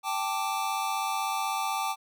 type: chord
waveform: square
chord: G suspended second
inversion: none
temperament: equal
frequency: 784 / 880 / 1174.7 Hz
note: G5 / A5 / D6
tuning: 0 / 0 / 0 cents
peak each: -33 dBFS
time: 0.03-1.96 s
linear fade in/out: 50 ms
effects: none